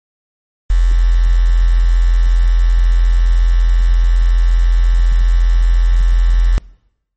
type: tone with quantisation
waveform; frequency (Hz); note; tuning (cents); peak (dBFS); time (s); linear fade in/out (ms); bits
sine; 42.72; F1; -37; -7; 0.7-6.58; 0; 5
effects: noise-tail reverb RT60 0.9 s tail -24 dB re dry + MP3 32 kbps